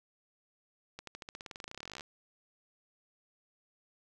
accelerating click train, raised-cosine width 0.2 ms, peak -26 dBFS, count 28, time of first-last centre 0.99-2.009 s, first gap 83 ms, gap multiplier 0.93, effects none

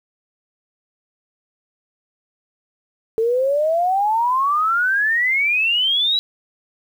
sine exponential sweep, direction up, 440 to 3951 Hz, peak -15 dBFS, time 3.18-6.19 s, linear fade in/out 0 ms, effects 8-bit

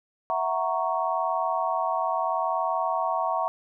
sine chord, F# dominant seventh, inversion third, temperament equal, 659.3 / 740 / 932.3 / 1108.7 Hz, E5 / F#5 / A#5 / C#6, 0 / 0 / 0 / 0 cents, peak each -29 dBFS, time 0.3-3.48 s, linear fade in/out 0 ms, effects none

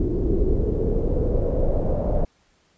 brown noise with low-pass filter sweep, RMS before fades -21 dBFS, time 0-2.25 s, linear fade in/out 5 ms, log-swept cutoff 350 to 630 Hz, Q 4.7, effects pink hiss -62 dBFS RMS until 2.77 s + resampled to 16000 Hz

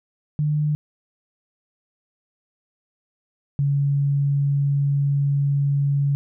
sine tone pair in turn, 149.8 / 141.13 Hz, D3 / C#3, +35 / +31 cents, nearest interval minor second, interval 104 cents, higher first, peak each -18 / -17 dBFS, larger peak second, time 0.39-0.75 / 3.59-6.15 s, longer second, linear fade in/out 0 ms, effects none

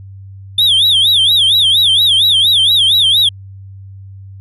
triangle tone with vibrato, 3483 Hz, A7, 18 cents flat, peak -6 dBFS, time 0.58-3.29 s, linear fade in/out 5 ms, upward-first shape sine, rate 4.3 Hz, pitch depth 200 cents each way, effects added 97 Hz sine -30 dBFS peak until 4.4 s + resampled to 32000 Hz

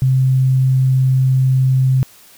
sine tone, 130.9 Hz, C3, 1 cent sharp, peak -10 dBFS, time 0.02-2.03 s, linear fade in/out 0 ms, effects white hiss -45 dBFS RMS until 2.37 s

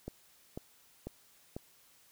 click train, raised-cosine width 2 ms, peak -26 dBFS, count 4, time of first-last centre 0.08-1.565 s, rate 2.02 Hz, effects white hiss -64 dBFS RMS until 2.11 s

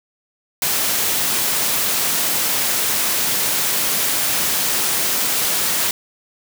white high-pass noise, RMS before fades -19 dBFS, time 0.62-5.91 s, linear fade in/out 2 ms, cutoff 110 Hz, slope 12 dB/octave, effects none

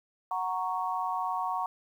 sine chord, F# major, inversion none, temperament equal, 740 / 932.3 / 1108.7 Hz, F#5 / A#5 / C#6, 0 / 0 / 0 cents, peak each -33 dBFS, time 0.31-1.66 s, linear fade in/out 2 ms, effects 10-bit

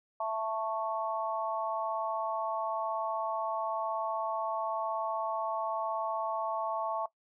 harmonic tone, 221 Hz, A3, 8 cents sharp, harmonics 3 / 4 / 5, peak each -34 / -35 / -36 dBFS, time 0.2-7.06 s, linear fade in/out 5 ms, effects noise-tail reverb RT60 0.1 s tail -18 dB re dry

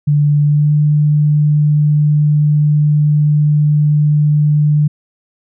sine tone with pitch glide, 146.83 to 149.22 Hz, D3 to D3, 0 to +28 cents, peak -8 dBFS, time 0.07-4.88 s, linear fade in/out 10 ms, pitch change +28 cents, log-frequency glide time 0.44-0.71 s, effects none

